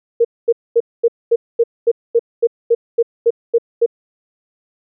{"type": "tone bursts", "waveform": "sine", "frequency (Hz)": 466.2, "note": "A#4", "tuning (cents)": 0, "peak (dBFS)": -8, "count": 14, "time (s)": [0.2, 3.862], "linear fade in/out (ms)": 10, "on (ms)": 48, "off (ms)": 230, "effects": []}